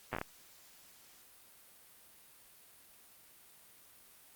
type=slowing click train; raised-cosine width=0.5 ms; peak=-21 dBFS; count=6; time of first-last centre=0.13-0.214 s; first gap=8 ms; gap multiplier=1.38; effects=white hiss -60 dBFS RMS until 4.35 s + Opus 48 kbps